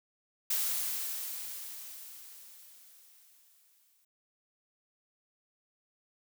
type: noise with exponential decay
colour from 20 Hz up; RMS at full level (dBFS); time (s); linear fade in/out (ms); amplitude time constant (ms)
blue; -30; 0.5-4.05; 5; 770
effects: none